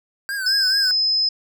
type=tone with vibrato; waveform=square; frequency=1568 Hz; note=G6; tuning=in tune; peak=-24 dBFS; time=0.29-0.91 s; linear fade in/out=0 ms; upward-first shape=triangle; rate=4.6 Hz; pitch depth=98 cents each way
type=tone; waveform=sine; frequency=5100 Hz; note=D#8; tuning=42 cents sharp; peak=-16 dBFS; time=0.46-1.29 s; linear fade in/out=5 ms
effects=none